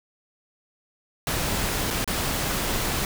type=noise with dropouts; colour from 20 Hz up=pink; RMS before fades=-26 dBFS; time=1.27-3.05 s; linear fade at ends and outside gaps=1 ms; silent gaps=1.904-1.908 / 2.044-2.076 s; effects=none